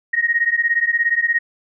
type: beating tone pair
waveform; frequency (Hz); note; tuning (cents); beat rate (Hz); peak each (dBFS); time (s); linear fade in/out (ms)
sine; 1864.7 / 1881.7; A#6 / A#6; 0 / +16; 17; -18; 0.13-1.39; 10
effects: none